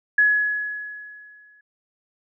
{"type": "tone with exponential decay", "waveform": "sine", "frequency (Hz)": 1689, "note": "G#6", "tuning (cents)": 29, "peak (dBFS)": -12, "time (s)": [0.18, 1.61], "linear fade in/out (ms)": 5, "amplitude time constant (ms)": 310, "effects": []}